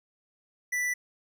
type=tone with hard clipping; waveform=sine; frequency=1975.5 Hz; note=B6; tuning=in tune; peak=-28 dBFS; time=0.72-0.94 s; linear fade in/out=10 ms; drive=14 dB; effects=none